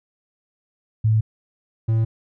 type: tone pair in turn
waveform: sine / triangle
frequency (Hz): 109.6 / 112.49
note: A2 / A2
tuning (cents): -6 / +39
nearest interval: unison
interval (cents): 45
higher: second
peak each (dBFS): -14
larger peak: neither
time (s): 1.04-1.21 / 1.88-2.05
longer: neither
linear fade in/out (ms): 10
effects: none